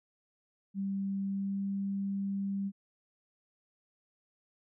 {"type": "tone with pitch glide", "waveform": "sine", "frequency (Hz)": [196, 197.25], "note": ["G3", "G3"], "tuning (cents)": [0, 11], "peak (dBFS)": -31, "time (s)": [0.74, 2.72], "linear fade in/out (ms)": 50, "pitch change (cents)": 11, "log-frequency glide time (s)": [1.25, 1.61], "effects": []}